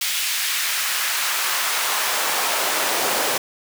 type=noise with high-pass filter sweep; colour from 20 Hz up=pink; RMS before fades=-22 dBFS; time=0.01-3.38 s; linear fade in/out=5 ms; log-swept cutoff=2600 to 450 Hz; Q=1; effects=none